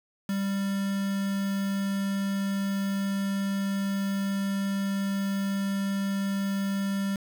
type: tone with quantisation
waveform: triangle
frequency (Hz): 196.9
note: G3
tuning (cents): +8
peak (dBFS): -24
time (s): 0.29-7.16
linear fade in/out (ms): 2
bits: 6
effects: none